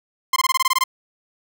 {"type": "tone bursts", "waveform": "sawtooth", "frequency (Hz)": 1046.5, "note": "C6", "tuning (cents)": 0, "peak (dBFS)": -11, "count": 10, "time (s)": [0.33, 0.839], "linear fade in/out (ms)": 5, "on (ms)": 32, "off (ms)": 21, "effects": []}